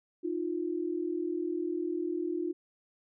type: tone pair together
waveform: sine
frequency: 311.3 / 351.3 Hz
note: D#4 / F4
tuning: +1 / +10 cents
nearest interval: major second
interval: 209 cents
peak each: -34 / -32 dBFS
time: 0.23-2.53 s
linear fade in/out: 20 ms
effects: none